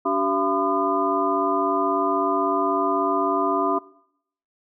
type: tone cluster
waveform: sine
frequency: 287 / 383.3 / 678 / 1011 / 1214 Hz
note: D4 / G4 / E5 / B5 / D#6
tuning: -40 / -39 / +49 / +40 / -43 cents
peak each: -26 dBFS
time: 0.05-3.79 s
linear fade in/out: 10 ms
effects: noise-tail reverb RT60 0.7 s tail -20 dB re dry